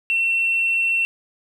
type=tone with tanh clipping; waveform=triangle; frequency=2707 Hz; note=E7; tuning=45 cents sharp; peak=-17 dBFS; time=0.1-1.05 s; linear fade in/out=0 ms; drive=4 dB; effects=none